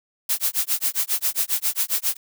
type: noise with tremolo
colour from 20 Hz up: blue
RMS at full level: -20 dBFS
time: 0.29-2.17 s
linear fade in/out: 5 ms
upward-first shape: sine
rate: 7.4 Hz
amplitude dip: 100%
effects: none